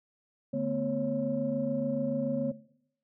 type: tone cluster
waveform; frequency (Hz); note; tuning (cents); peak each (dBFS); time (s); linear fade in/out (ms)
sine; 147.1 / 223.1 / 250.1 / 551; D3 / A3 / B3 / C#5; +3 / +24 / +22 / -11; -37 / -34 / -32 / -32; 0.53-2.52; 10
effects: noise-tail reverb RT60 0.7 s tail -17 dB re dry + tanh soft clip ceiling -18 dBFS